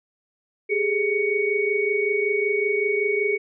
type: tone cluster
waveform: sine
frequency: 398.9 / 424.2 / 2235 Hz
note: G4 / G#4 / C#7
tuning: +30 / +37 / +14 cents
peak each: -24 dBFS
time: 0.69-3.38 s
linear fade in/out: 20 ms
effects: none